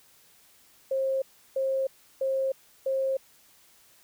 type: tone bursts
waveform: sine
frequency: 534 Hz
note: C5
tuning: 35 cents sharp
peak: -24 dBFS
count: 4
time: 0.91-3.17 s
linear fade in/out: 5 ms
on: 310 ms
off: 340 ms
effects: white hiss -59 dBFS RMS until 4.03 s